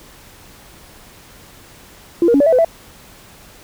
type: tone with pitch steps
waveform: sine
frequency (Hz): 340.7 / 471.4 / 280.4 / 575 / 653 / 506 / 662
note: F4 / A#4 / C#4 / D5 / E5 / B4 / E5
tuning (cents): -43 / +19 / +20 / -37 / -17 / +42 / +7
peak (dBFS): -8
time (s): 2.22-2.647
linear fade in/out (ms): 2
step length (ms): 61
effects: tanh soft clip ceiling -4 dBFS + pink hiss -43 dBFS RMS until 3.63 s